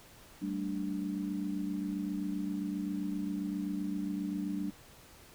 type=chord; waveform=sine; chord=G suspended second; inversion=none; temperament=equal with one note detuned; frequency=192.41 / 220 / 293.7 Hz; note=G3 / A3 / D4; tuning=-32 / 0 / 0 cents; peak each=-36 / -40 / -36 dBFS; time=0.41-4.71 s; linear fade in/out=20 ms; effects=pink hiss -56 dBFS RMS until 5.34 s